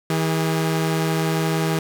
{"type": "tone pair together", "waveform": "sawtooth", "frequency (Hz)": [161, 408.2], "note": ["E3", "G#4"], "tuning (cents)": [-41, -30], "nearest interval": "octave + major third", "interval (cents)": 1611, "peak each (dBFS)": [-16, -22], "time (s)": [0.1, 1.79], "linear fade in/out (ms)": 2, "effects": []}